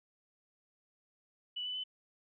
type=tone with pitch steps; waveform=sine; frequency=2960 / 2991 / 3022 Hz; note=F#7 / F#7 / F#7; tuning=0 / +18 / +36 cents; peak=-36 dBFS; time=1.56-1.839 s; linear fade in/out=10 ms; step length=93 ms; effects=none